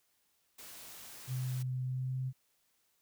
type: noise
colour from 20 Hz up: white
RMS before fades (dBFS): -50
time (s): 0.58-1.63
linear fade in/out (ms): 10
type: tone with pitch glide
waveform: sine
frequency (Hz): 127.9 to 129.91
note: C3 to C3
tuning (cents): -39 to -12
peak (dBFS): -33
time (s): 1.27-2.33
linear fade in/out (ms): 50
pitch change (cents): +27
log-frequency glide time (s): 1.84-2.16
effects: white hiss -75 dBFS RMS until 3.01 s